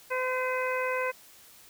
harmonic tone with a mistuned harmonic, 511 Hz, C5, 41 cents flat, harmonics 1 / 2 / 3 / 4 / 5, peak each -30 / -33 / -35 / -36 / -37 dBFS, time 0.1-1.12 s, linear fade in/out 20 ms, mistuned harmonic 5, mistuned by -16 cents, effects white hiss -54 dBFS RMS until 1.69 s

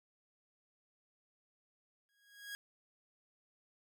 sawtooth tone with exponential growth, 1646 Hz, G#6, 16 cents flat, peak -37 dBFS, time 2.09-2.55 s, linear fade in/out 0 ms, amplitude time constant 100 ms, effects none

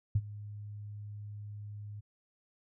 sine tone with ADSR envelope, 103.83 Hz, G#2, in tune, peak -22 dBFS, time 0.15-2.01 s, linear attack 7 ms, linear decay 47 ms, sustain -19 dB, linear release 17 ms, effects none

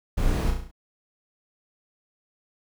brown noise with echo, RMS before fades -25 dBFS, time 0.17-0.51 s, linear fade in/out 10 ms, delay 34 ms, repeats 6, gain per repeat -4 dB, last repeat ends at 0.714 s, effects none

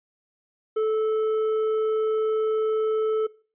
sine tone with hard clipping, 436.3 Hz, A4, 15 cents flat, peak -22 dBFS, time 0.76-3.27 s, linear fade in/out 10 ms, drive 5 dB, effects noise-tail reverb RT60 0.4 s tail -21 dB re dry + resampled to 8000 Hz

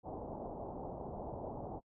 white low-pass noise, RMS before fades -44 dBFS, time 0.03-1.81 s, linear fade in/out 50 ms, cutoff 870 Hz, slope 48 dB/octave, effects noise-tail reverb RT60 0.1 s tail -24 dB re dry

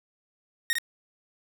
sawtooth tone with echo, 1859 Hz, A#6, 5 cents flat, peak -19 dBFS, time 0.7-0.73 s, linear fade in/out 0 ms, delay 54 ms, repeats 1, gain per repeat -4 dB, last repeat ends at 0.784 s, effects none

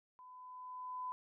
sine tone with level ramp, 1006 Hz, B5, 32 cents sharp, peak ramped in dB -54 to -38 dBFS, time 0.19-1.12 s, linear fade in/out 0 ms, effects none

